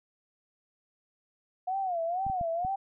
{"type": "tone with vibrato", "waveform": "sine", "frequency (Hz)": 718, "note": "F5", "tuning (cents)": 48, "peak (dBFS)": -28, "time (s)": [1.67, 2.76], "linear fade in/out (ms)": 10, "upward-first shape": "sine", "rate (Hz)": 2.1, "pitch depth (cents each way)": 150}
{"type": "clicks", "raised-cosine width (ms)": 5, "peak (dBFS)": -27, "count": 4, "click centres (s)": [2.266, 2.299, 2.412, 2.649]}
{"effects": []}